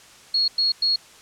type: tone bursts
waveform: sine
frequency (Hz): 4316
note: C#8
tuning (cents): -47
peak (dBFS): -17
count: 3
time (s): 0.34-0.96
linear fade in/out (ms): 5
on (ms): 140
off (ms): 100
effects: white hiss -48 dBFS RMS until 1.21 s + low-pass 8000 Hz 12 dB/octave